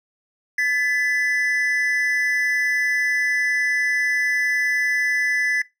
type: tone pair together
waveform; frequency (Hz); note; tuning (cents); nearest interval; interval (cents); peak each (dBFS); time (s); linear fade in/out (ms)
triangle; 1729.5 / 1999; A6 / B6; -30 / +20; minor third; 250; -19; 0.58-5.62; 5
effects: noise-tail reverb RT60 0.2 s tail -19 dB re dry